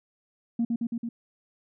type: tone with echo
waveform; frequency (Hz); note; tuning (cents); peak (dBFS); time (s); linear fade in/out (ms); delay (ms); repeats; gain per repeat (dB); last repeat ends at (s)
sine; 233.1; A#3; 0; -21; 0.59-0.65; 5; 110; 4; -2; 1.09
effects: tanh soft clip ceiling -19 dBFS